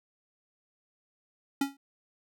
square tone with exponential decay, 277.2 Hz, C#4, in tune, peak -23 dBFS, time 1.61-1.77 s, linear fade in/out 5 ms, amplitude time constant 33 ms, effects none

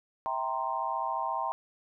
sine chord, C dominant seventh, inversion first, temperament equal with one note detuned, 652.4 / 784 / 932.3 / 1046.5 Hz, E5 / G5 / Bb5 / C6, -18 / 0 / 0 / 0 cents, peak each -38 / -35 / -33 / -34 dBFS, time 0.26-1.52 s, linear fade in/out 0 ms, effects none

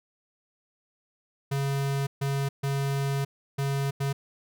square tone bursts at uneven times, 138.59 Hz, C#3, in tune, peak -26 dBFS, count 5, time 1.51-2.07 / 2.21-2.49 / 2.63-3.25 / 3.58-3.91 / 4-4.13 s, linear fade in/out 10 ms, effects none

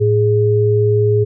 sine tone pair together, 110 / 415.3 Hz, A2 / G#4, 0 / 0 cents, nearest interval octave + major seventh, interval 2300 cents, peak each -13 dBFS, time 0-1.25 s, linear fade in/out 20 ms, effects none

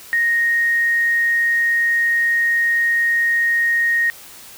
sine tone, 1864.7 Hz, A#6, in tune, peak -14 dBFS, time 0.13-4.1 s, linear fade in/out 0 ms, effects white hiss -40 dBFS RMS until 4.57 s

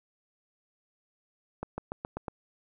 accelerating click train, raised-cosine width 1 ms, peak -20 dBFS, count 6, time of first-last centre 1.63-2.282 s, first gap 150 ms, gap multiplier 0.93, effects none

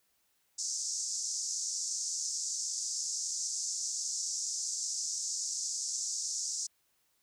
pink band-pass noise, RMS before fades -36 dBFS, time 0.58-6.67 s, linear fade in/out 10 ms, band 5400 to 7600 Hz, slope 48 dB/octave, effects white hiss -74 dBFS RMS until 7.22 s

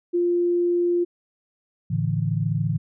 sine tone, 349.2 Hz, F4, in tune, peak -18 dBFS, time 0.13-1.05 s, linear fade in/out 20 ms
sine chord, A suspended fourth, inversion none, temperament equal with one note detuned, 110 / 143.73 / 164.81 Hz, A2 / D3 / E3, 0 / -37 / 0 cents, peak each -25 dBFS, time 1.9-2.78 s, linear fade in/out 10 ms
effects none

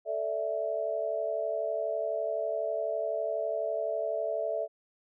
sine chord, A suspended fourth, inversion none, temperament equal, 440 / 587.3 / 659.3 Hz, A4 / D5 / E5, 0 / 0 / 0 cents, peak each -36 / -34 / -31 dBFS, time 0.05-4.68 s, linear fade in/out 50 ms, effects none

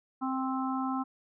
harmonic tone, 262.7 Hz, C4, 7 cents sharp, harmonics 1 / 3 / 4 / 5, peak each -31 / -36 / -37 / -38 dBFS, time 0.21-1.04 s, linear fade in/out 20 ms, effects none

